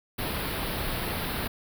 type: band-stop noise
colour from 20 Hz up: pink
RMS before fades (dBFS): -31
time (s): 0.18-1.48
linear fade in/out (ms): 10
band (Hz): 4700 to 10000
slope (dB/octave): 48
effects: none